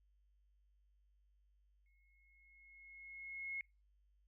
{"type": "tone with exponential growth", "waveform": "sine", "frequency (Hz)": 2169, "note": "C#7", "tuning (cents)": -38, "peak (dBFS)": -39, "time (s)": [1.86, 3.61], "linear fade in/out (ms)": 1, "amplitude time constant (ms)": 380, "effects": ["noise-tail reverb RT60 0.3 s tail -26 dB re dry", "added 50 Hz sine -70 dBFS peak until 4.27 s"]}